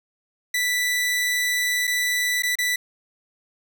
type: tone with dropouts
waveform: sawtooth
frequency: 1975.5 Hz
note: B6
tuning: in tune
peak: -17 dBFS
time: 0.54-2.76 s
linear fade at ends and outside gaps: 5 ms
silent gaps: 1.871-1.875 / 2.423-2.433 / 2.555-2.586 s
effects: none